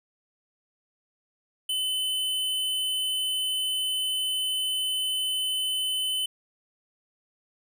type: tone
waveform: square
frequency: 3031 Hz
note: F#7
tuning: 41 cents sharp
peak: -26 dBFS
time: 1.69-6.26 s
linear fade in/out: 5 ms
effects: none